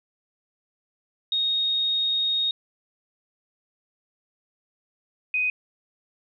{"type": "tone pair in turn", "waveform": "sine", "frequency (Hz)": [3729, 2500], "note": ["A#7", "D#7"], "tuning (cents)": [0, 8], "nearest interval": "perfect fifth", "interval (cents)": 692, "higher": "first", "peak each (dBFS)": -21, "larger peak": "neither", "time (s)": [[1.32, 2.51], [5.34, 5.5]], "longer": "first", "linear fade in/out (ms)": 2, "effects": []}